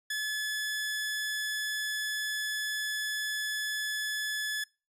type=tone; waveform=sawtooth; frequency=1718 Hz; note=A6; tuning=42 cents flat; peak=-27 dBFS; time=0.1-4.64 s; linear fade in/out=5 ms; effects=noise-tail reverb RT60 0.3 s tail -24 dB re dry + resampled to 32000 Hz